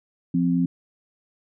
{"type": "tone pair together", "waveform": "sine", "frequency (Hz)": [173.49, 261], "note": ["F3", "C4"], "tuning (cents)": [-11, -4], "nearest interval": "perfect fifth", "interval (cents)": 707, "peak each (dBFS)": -21, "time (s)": [0.34, 0.66], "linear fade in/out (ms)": 5, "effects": []}